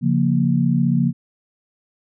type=chord; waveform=sine; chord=Bb minor; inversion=first; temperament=just; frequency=139.85 / 174.81 / 233.1 Hz; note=Db3 / F3 / Bb3; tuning=+16 / +2 / 0 cents; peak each=-19 dBFS; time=0.01-1.13 s; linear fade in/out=50 ms; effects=none